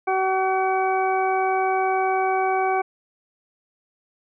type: harmonic tone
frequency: 379.1 Hz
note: F#4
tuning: 42 cents sharp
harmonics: 1 / 2 / 3 / 4 / 6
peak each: -24 / -21 / -29 / -32 / -31 dBFS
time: 0.07-2.82 s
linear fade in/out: 10 ms
effects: none